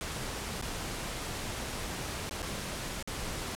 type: noise with dropouts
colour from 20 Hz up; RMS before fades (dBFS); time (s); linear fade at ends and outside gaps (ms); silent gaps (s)
pink; -37; 0.01-3.55; 0; 0.614-0.624 / 2.294-2.31 / 2.42-2.427 / 3.026-3.075
effects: low-pass 11000 Hz 12 dB/octave